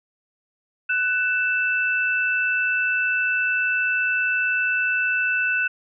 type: tone pair together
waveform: sine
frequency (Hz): 1493.5 / 2645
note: F#6 / E7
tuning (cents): +16 / +5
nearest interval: minor seventh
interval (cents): 989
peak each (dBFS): -21 / -23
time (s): 0.89-5.68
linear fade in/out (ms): 10
effects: none